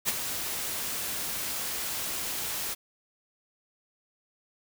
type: noise with ADSR envelope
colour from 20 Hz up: white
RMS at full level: -25 dBFS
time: 0.05-2.75 s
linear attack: 35 ms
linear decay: 31 ms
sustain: -8 dB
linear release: 21 ms
effects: none